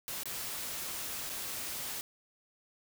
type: noise with dropouts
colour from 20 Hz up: white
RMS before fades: -39 dBFS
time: 0.08-2.01 s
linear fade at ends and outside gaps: 0 ms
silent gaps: 0.234-0.256 / 1.293-1.298 s
effects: none